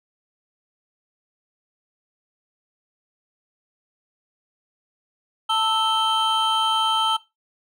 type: tone cluster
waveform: triangle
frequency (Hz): 888 / 1310 / 3119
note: A5 / E6 / G7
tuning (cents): +16 / -11 / -9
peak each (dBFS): -21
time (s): 5.49-7.17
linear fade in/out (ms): 10
effects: noise-tail reverb RT60 0.2 s tail -17 dB re dry